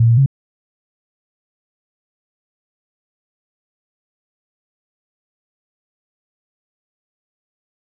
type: tone with pitch steps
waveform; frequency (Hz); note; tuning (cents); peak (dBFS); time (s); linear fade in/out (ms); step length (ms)
sine; 115.4 / 116.6 / 136.4; A#2 / A#2 / C#3; -17 / +1 / -28; -8; 0-0.261; 5; 87
effects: none